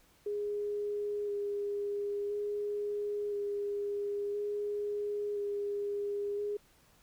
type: tone with vibrato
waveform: sine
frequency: 410 Hz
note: G#4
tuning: 22 cents flat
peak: -32 dBFS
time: 0.26-6.57 s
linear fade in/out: 5 ms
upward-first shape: square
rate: 0.49 Hz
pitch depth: 12 cents each way
effects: pink hiss -65 dBFS RMS until 7.02 s